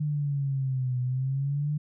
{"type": "exponential two-way sweep", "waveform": "sine", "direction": "down then up", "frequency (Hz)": [151.1, 124.5, 151.1], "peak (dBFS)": -25, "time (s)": [0, 1.78], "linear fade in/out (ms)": 10, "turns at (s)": 1, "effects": []}